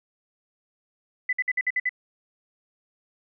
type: tone bursts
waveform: sine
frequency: 2002 Hz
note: B6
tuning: 23 cents sharp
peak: -21 dBFS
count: 7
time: 1.29-1.893 s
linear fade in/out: 5 ms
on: 39 ms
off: 55 ms
effects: none